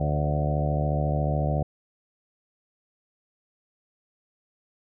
harmonic tone with a mistuned harmonic, 74 Hz, D2, 14 cents sharp, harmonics 1 / 2 / 3 / 4 / 5 / 6 / 7 / 8 / 9 / 10, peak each -28 / -25 / -36 / -37 / -40 / -40 / -36 / -33 / -35 / -34 dBFS, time 0-1.63 s, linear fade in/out 5 ms, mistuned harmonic 8, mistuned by -26 cents, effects none

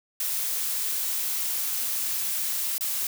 blue noise with dropouts, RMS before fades -28 dBFS, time 0.2-3.07 s, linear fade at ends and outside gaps 2 ms, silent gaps 2.781-2.808 s, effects none

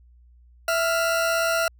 40% pulse tone pair together, 661.6 / 1400 Hz, E5 / F6, +6 / +4 cents, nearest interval octave + minor second, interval 1298 cents, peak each -22 / -23 dBFS, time 0.68-1.68 s, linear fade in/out 2 ms, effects added 60 Hz sine -50 dBFS peak until 1.79 s

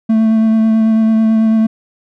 triangle tone with vibrato, 221.5 Hz, A3, 12 cents sharp, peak -6 dBFS, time 0.09-1.67 s, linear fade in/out 10 ms, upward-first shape sine, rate 9.1 Hz, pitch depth 14 cents each way, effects none

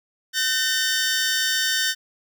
15% pulse tone pair together, 1523 / 1813.6 Hz, F#6 / A#6, +50 / -48 cents, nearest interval minor third, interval 302 cents, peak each -17 / -16 dBFS, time 0.33-1.95 s, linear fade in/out 50 ms, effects none

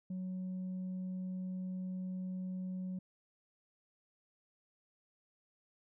sine tone with tanh clipping, 185 Hz, F#3, in tune, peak -38 dBFS, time 0.1-2.99 s, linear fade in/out 5 ms, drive 1 dB, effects none

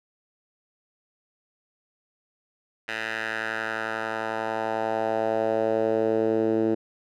10% pulse tone with band-pass filter sweep, 111.1 Hz, A2, 17 cents sharp, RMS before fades -26 dBFS, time 2.88-6.75 s, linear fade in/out 10 ms, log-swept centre 2100 to 340 Hz, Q 2.2, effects none

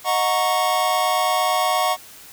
square chord, D# minor seventh, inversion none, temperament equal with one note detuned, 622.3 / 731.1 / 932.3 / 1108.7 Hz, D#5 / F#5 / A#5 / C#6, 0 / -21 / 0 / 0 cents, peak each -26 / -22 / -27 / -23 dBFS, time 0.04-1.97 s, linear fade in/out 50 ms, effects white hiss -43 dBFS RMS until 2.32 s

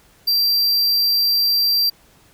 square tone, 4713 Hz, D8, 5 cents sharp, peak -15 dBFS, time 0.27-1.9 s, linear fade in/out 10 ms, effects pink hiss -53 dBFS RMS until 2.33 s

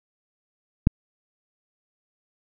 click, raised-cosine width 5 ms, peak -3 dBFS, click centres 0.871 s, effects none

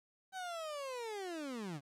30% pulse linear sweep, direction down, 771 to 130.81 Hz, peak -38 dBFS, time 0.32-1.81 s, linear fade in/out 50 ms, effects low-pass 10000 Hz 12 dB/octave + 12-bit

